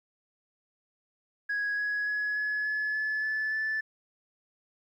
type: tone with pitch steps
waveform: sine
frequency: 1661.2 / 1673.7 / 1686.3 / 1699 / 1711.9 / 1724.8 / 1737.8 / 1750.9 Hz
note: G#6 / G#6 / G#6 / G#6 / A6 / A6 / A6 / A6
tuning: 0 / +13 / +26 / +39 / -48 / -35 / -22 / -9 cents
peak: -26 dBFS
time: 1.49-3.81 s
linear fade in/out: 10 ms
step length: 290 ms
effects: tanh soft clip ceiling -25 dBFS + 11-bit